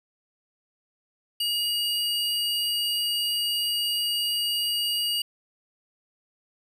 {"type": "tone pair together", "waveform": "square", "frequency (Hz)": [2882, 4679], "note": ["F#7", "D8"], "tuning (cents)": [-46, -7], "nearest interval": "minor sixth", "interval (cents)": 839, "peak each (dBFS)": [-26, -30], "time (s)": [1.4, 5.22], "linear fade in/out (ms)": 5, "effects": []}